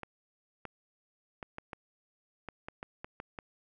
clicks, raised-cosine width 0.5 ms, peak -25 dBFS, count 11, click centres 0.033 / 0.653 / 1.428 / 1.584 / 1.732 / 2.487 / 2.685 / 2.829 / 3.045 / 3.201 / 3.388 s, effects none

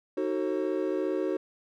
triangle chord, D# diminished seventh, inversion none, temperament just, 311.1 / 373.4 / 448 / 537.6 Hz, D#4 / F#4 / A4 / C5, 0 / +16 / +31 / +47 cents, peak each -30 / -28 / -33 / -32 dBFS, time 0.17-1.37 s, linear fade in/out 5 ms, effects none

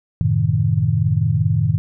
sine chord, F# diminished seventh, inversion none, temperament equal, 92.5 / 110 / 130.81 / 155.56 Hz, F#2 / A2 / C3 / Eb3, 0 / 0 / 0 / 0 cents, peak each -22 / -18 / -22 / -19 dBFS, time 0.21-1.78 s, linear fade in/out 0 ms, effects none

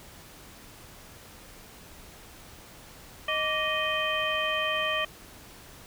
harmonic tone with a mistuned harmonic, 622.3 Hz, D#5, in tune, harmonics 1 / 2 / 3 / 4 / 5, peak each -32 / -32 / -32 / -32 / -32 dBFS, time 3.28-5.05 s, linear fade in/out 5 ms, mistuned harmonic 2, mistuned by -120 cents, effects pink hiss -49 dBFS RMS until 5.86 s

